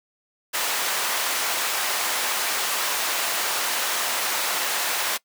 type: high-pass noise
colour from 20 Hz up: pink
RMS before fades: -25 dBFS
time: 0.53-5.18 s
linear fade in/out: 20 ms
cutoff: 800 Hz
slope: 12 dB/octave
effects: noise-tail reverb RT60 0.1 s tail -22 dB re dry